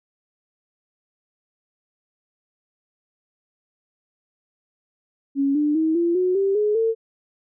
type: tone with pitch steps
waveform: sine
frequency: 277.2 / 297.1 / 318.4 / 341.3 / 365.8 / 392 / 420.2 / 450.3 Hz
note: C#4 / D4 / D#4 / F4 / F#4 / G4 / G#4 / A4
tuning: 0 / +20 / +40 / -40 / -20 / 0 / +20 / +40 cents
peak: -17 dBFS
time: 5.35-6.95 s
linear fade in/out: 50 ms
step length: 200 ms
effects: none